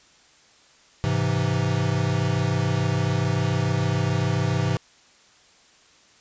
square chord, Ab augmented, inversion none, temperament equal, 103.83 / 130.81 / 164.81 Hz, Ab2 / C3 / E3, 0 / 0 / 0 cents, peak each -26 / -25 / -27 dBFS, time 1.04-4.77 s, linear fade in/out 0 ms, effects white hiss -55 dBFS RMS until 6.2 s + resampled to 16000 Hz

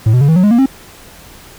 triangle tone with pitch steps, 110 / 124.91 / 141.83 / 161.05 / 182.87 / 207.7 / 235.8 / 267.7 Hz, A2 / B2 / C#3 / E3 / F#3 / G#3 / A#3 / C4, 0 / +20 / +40 / -40 / -20 / 0 / +20 / +40 cents, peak -4 dBFS, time 0.06-0.66 s, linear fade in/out 5 ms, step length 75 ms, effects pink hiss -38 dBFS RMS until 1.58 s

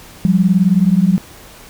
sine beating tone pair, 176.4 / 195.4 Hz, F3 / G3, +18 / -5 cents, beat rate 19 Hz, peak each -12 dBFS, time 0.25-1.18 s, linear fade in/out 0 ms, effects pink hiss -39 dBFS RMS until 1.69 s

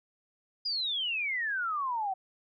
sine exponential sweep, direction down, 4978 to 740 Hz, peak -29 dBFS, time 0.65-2.14 s, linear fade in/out 10 ms, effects none

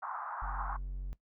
pink band-pass noise, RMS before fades -40 dBFS, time 0.02-0.77 s, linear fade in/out 10 ms, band 810 to 1400 Hz, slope 48 dB/octave
triangle tone, 46.25 Hz, F#1, in tune, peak -34 dBFS, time 0.42-1.13 s, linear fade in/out 0 ms
effects noise-tail reverb RT60 0.1 s tail -18 dB re dry

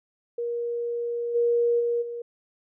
sine tone with level steps, 473.4 Hz, A#4, 27 cents sharp, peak -26 / -19 / -22 / -31 dBFS, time 0.38-2.22 s, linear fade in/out 5 ms, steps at 1.34 / 1.79 / 2.01 s, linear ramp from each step 20 ms, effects none

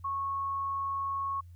sine tone, 1100 Hz, C#6, 14 cents flat, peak -30 dBFS, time 0.04-1.41 s, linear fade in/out 10 ms, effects added 87 Hz sine -47 dBFS peak until 1.55 s + white hiss -75 dBFS RMS until 1.55 s

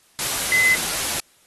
sine tone in noise, 2035 Hz, C7, 49 cents flat, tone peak -15 dBFS, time 0.52-0.75 s, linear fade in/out 0 ms, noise white, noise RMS -24 dBFS, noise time 0.19-1.2 s, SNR +6 dB, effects white hiss -57 dBFS RMS until 1.46 s + AAC 32 kbps

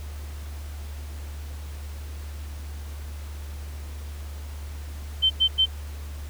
sine tone bursts, 3096 Hz, G7, 22 cents flat, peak -16 dBFS, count 3, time 5.22-5.66 s, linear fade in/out 20 ms, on 82 ms, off 97 ms, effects added 73 Hz sine -33 dBFS peak until 6.29 s + pink hiss -47 dBFS RMS until 6.29 s

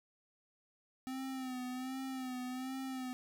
square tone with vibrato, 257.9 Hz, C4, 25 cents flat, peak -40 dBFS, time 1.07-3.13 s, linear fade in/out 0 ms, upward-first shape sine, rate 1.3 Hz, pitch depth 49 cents each way, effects 11-bit

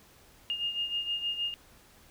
sine beating tone pair, 2831 / 2837.4 Hz, F7 / F7, +23 / +27 cents, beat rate 6.4 Hz, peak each -31 / -37 dBFS, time 0.5-1.54 s, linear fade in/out 0 ms, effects pink hiss -58 dBFS RMS until 2.1 s

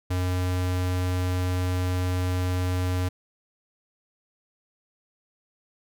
square tone, 90.9 Hz, F#2, 30 cents flat, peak -24 dBFS, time 0.1-3.09 s, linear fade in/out 10 ms, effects none

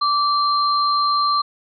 sine tone pair together, 1165 / 4147 Hz, D6 / C8, -14 / -16 cents, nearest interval octave + minor seventh, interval 2198 cents, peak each -16 / -23 dBFS, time 0.01-1.42 s, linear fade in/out 10 ms, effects none

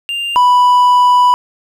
triangle tone pair in turn, 2794 / 987.8 Hz, F7 / B5, 0 / 0 cents, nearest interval octave + tritone, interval 1800 cents, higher first, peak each -15 / -4 dBFS, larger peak second, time 0.09-0.36 / 0.36-1.34 s, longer second, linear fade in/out 0 ms, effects none

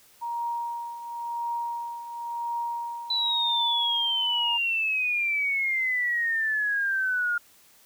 sine tone with tremolo, 941 Hz, A#5, 16 cents sharp, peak -26 dBFS, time 0.21-4.58 s, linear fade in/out 20 ms, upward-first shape triangle, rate 0.95 Hz, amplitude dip 70%
sine exponential sweep, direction down, 4000 to 1413 Hz, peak -23 dBFS, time 3.1-7.38 s, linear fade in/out 5 ms
effects white hiss -57 dBFS RMS until 7.85 s

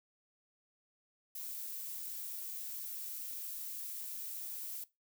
violet noise, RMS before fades -43 dBFS, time 1.35-4.84 s, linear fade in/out 5 ms, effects noise-tail reverb RT60 0.2 s tail -18 dB re dry

